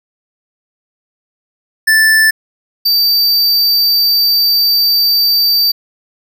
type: tone pair in turn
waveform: square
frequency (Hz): 1760 / 4642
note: A6 / D8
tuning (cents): 0 / -21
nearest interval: octave + perfect fourth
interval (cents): 1679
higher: second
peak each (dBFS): -7 / -9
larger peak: first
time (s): 1.87-2.31 / 2.85-5.72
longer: second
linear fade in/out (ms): 10
effects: none